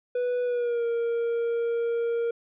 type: tone with pitch glide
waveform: triangle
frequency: 492.4 to 466.9 Hz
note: B4 to A#4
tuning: -5 to +3 cents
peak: -22 dBFS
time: 0.15-2.31 s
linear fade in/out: 5 ms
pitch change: -92 cents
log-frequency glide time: 0.44-0.85 s
effects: resampled to 8000 Hz